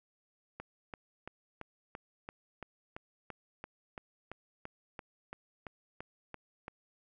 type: click train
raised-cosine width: 0.5 ms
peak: -27 dBFS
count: 19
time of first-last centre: 0.6-6.681 s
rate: 2.96 Hz
effects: none